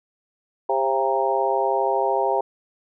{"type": "harmonic tone with a mistuned harmonic", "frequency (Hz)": 133, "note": "C3", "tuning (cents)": 29, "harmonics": [3, 4, 5, 6, 7], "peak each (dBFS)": [-25, -25, -25, -25, -25], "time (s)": [0.69, 2.41], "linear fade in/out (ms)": 5, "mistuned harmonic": 5, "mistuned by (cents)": 35, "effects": []}